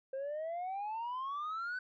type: exponential sweep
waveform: sine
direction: up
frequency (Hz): 525 to 1522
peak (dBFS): -34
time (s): 0.13-1.79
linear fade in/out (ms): 5
effects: tanh soft clip ceiling -35 dBFS